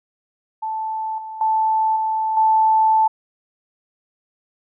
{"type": "tone with level steps", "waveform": "sine", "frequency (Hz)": 878, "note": "A5", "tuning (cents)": -4, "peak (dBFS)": [-22, -29, -15, -18, -12], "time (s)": [0.62, 3.08], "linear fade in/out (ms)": 10, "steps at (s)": [1.18, 1.41, 1.96, 2.37], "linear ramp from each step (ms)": 2, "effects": []}